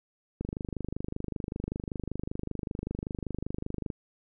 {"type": "click train", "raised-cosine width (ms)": 3, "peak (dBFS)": -20, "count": 89, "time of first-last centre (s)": [0.41, 3.902], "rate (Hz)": 25.2, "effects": []}